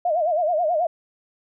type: tone with vibrato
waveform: sine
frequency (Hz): 659.3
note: E5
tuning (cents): 0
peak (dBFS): -18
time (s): 0.05-0.87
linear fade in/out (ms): 5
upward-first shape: sine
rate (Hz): 9.3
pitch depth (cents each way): 160
effects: none